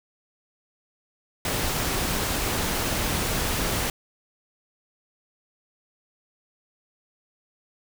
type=noise; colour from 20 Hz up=pink; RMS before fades=-26 dBFS; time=1.45-3.9 s; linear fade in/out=2 ms; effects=none